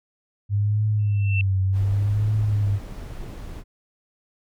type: tone with vibrato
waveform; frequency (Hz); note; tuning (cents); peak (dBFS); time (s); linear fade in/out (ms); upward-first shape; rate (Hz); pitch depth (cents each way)
sine; 100.7; G2; +47; -18; 0.49-2.8; 50; triangle; 0.67; 110
type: tone with exponential growth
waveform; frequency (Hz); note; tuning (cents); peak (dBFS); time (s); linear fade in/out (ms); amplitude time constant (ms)
sine; 2678; E7; +27; -22; 0.99-1.41; 1; 90
type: noise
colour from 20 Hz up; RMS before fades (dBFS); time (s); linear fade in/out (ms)
brown; -35; 1.72-3.64; 50
effects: none